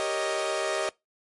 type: chord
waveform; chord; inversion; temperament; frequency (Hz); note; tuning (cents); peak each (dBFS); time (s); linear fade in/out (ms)
sawtooth; Eb dominant seventh; first; equal; 392 / 466.2 / 554.4 / 622.3; G4 / Bb4 / Db5 / Eb5; 0 / 0 / 0 / 0; -29 / -31 / -30 / -25; 0-0.89; 0
effects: noise-tail reverb RT60 0.2 s tail -23 dB re dry + MP3 48 kbps

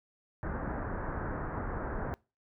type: low-pass noise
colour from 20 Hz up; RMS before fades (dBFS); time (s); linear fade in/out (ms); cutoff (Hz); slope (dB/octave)
pink; -36; 0.43-2.14; 0; 1700; 48
effects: noise-tail reverb RT60 0.3 s tail -24 dB re dry

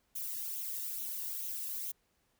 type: noise with flanger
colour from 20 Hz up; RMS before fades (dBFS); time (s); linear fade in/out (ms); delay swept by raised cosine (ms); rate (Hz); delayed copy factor
violet; -39; 0.15-1.92; 10; 0.3 to 1.11; 2.3; +0.5
effects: pink hiss -75 dBFS RMS until 2.39 s

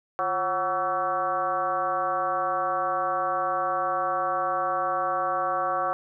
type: tone with frequency modulation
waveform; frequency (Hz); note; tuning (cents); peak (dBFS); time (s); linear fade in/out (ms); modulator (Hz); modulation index
sine; 937; A#5; +9; -23; 0.19-5.93; 0; 196; 2.2
effects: none

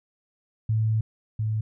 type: tone pair in turn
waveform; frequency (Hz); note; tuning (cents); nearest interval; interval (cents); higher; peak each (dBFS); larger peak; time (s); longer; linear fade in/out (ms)
sine; 110 / 108.86; A2 / A2; 0 / -18; unison; 18; first; -20 / -23; first; 0.69-1.01 / 1.39-1.61; first; 5
effects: none

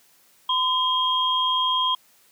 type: tone pair together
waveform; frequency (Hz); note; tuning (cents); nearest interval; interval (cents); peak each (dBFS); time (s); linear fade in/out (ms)
sine; 1019 / 3235; C6 / G#7; -46 / -46; octave + minor sixth; 2000; -22; 0.49-1.95; 5
effects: white hiss -58 dBFS RMS until 2.31 s + high-pass 100 Hz 12 dB/octave

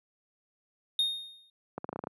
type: tone with exponential decay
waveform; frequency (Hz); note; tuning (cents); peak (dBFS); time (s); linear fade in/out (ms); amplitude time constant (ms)
triangle; 3695; A#7; -16; -21; 0.99-1.5; 2; 110
type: clicks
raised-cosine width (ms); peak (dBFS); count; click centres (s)
1; -21; 8; 1.78 / 1.844 / 1.891 / 1.929 / 1.96 / 1.991 / 2.039 / 2.071
effects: high-pass 150 Hz 12 dB/octave + resampled to 32000 Hz

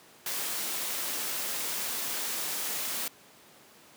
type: noise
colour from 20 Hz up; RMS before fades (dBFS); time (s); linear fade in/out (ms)
white; -33; 0.26-3.08; 2
effects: pink hiss -55 dBFS RMS until 3.96 s + high-pass 200 Hz 12 dB/octave

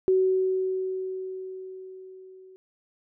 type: tone with level ramp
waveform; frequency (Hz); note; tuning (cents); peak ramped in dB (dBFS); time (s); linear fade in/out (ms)
sine; 375.7; F#4; +26; -17 to -47; 0.08-2.56; 0
effects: none

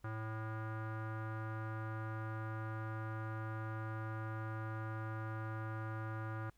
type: tone with low-pass filter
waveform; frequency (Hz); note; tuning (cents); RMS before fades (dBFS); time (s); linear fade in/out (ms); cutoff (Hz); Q
square; 110; A2; 0; -42; 0.04-6.5; 5; 1400; 3.9
effects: added 50 Hz sine -69 dBFS peak until 6.57 s + pink hiss -75 dBFS RMS until 6.57 s

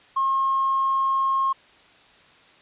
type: tone with tanh clipping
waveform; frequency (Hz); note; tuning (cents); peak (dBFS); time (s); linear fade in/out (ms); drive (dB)
triangle; 1076; C6; +48; -19; 0.16-1.53; 10; 4
effects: white hiss -53 dBFS RMS until 2.61 s + resampled to 8000 Hz

